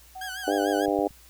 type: tone with tremolo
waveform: sine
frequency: 751 Hz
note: F#5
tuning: 26 cents sharp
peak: -36 dBFS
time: 0.15-0.76 s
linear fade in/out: 10 ms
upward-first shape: square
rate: 3.5 Hz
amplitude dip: 60%
type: tone with vibrato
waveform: sawtooth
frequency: 1568 Hz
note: G6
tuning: in tune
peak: -30 dBFS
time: 0.21-0.86 s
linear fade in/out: 5 ms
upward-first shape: sine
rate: 6.7 Hz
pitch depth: 100 cents each way
type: harmonic tone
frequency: 100.2 Hz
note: G2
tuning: 38 cents sharp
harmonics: 3 / 4 / 5 / 6 / 7 / 8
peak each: -27 / -28 / -29 / -30 / -30 / -31 dBFS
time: 0.47-1.08 s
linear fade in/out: 10 ms
type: clicks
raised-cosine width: 5 ms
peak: -31 / -29 / -39 dBFS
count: 3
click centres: 0.883 / 0.99 / 1.108 s
effects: added 60 Hz sine -54 dBFS peak until 1.29 s + white hiss -54 dBFS RMS until 1.29 s